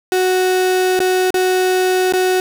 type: tone with dropouts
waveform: 35% pulse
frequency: 370 Hz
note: F#4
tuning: in tune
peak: -11 dBFS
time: 0.12-2.4 s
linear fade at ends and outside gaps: 1 ms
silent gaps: 0.992-1.002 / 1.305-1.342 / 2.124-2.136 s
effects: none